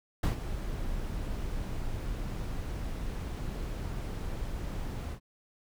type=noise with ADSR envelope; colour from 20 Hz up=brown; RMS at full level=-24 dBFS; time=0.23-5.2 s; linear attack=6 ms; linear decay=120 ms; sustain=-11 dB; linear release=87 ms; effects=none